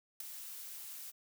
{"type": "noise with ADSR envelope", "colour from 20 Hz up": "blue", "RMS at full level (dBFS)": -38, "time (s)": [0.2, 1.12], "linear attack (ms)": 4, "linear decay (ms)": 8, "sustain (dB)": -9, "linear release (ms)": 27, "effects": []}